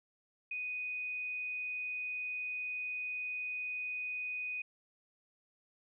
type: tone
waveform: sine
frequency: 2489 Hz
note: D#7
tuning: in tune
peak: -36 dBFS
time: 0.51-4.62 s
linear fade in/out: 5 ms
effects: none